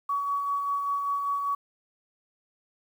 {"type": "tone with tremolo", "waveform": "sine", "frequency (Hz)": 1130, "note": "C#6", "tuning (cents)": 33, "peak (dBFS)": -24, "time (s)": [0.09, 1.55], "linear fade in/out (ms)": 5, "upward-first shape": "sine", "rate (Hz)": 5.1, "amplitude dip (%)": 35, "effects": ["9-bit"]}